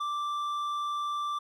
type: tone with hard clipping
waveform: sine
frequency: 1174.7 Hz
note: D6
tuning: in tune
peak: -31 dBFS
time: 0-1.39 s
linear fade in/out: 10 ms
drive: 6 dB
effects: none